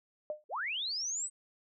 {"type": "tone with exponential decay", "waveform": "sine", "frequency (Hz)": 606, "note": "D#5", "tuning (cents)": -46, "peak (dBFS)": -30, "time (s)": [0.3, 0.44], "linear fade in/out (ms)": 1, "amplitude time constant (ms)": 29}
{"type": "linear sweep", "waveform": "sine", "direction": "up", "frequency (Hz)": [357, 8240], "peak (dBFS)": -33, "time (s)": [0.49, 1.3], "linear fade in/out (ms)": 50}
{"effects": []}